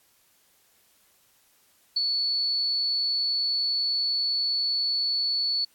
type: tone with ADSR envelope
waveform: sine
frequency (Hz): 4435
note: C#8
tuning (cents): 0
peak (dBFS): -20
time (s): 1.96-5.65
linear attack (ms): 8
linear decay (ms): 21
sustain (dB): -3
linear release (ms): 8
effects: white hiss -63 dBFS RMS until 5.74 s + AAC 64 kbps